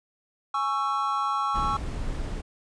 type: chord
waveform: triangle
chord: C# minor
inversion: second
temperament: just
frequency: 831.5 / 1108.7 / 1330.5 Hz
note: G#5 / C#6 / E6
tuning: +2 / 0 / +16 cents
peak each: -29 / -25 / -27 dBFS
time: 0.54-1.77 s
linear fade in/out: 5 ms
type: noise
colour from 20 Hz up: brown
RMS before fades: -31 dBFS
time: 1.54-2.42 s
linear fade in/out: 20 ms
effects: resampled to 22050 Hz